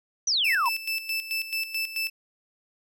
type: exponential sweep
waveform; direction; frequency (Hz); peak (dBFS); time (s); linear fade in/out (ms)
sine; down; 6190 to 899; -21; 0.27-0.69; 5
type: tone with tremolo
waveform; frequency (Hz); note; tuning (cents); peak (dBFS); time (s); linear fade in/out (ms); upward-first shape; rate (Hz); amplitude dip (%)
30% pulse; 2640; E7; +2; -23; 0.44-2.1; 10; square; 4.6; 70
effects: none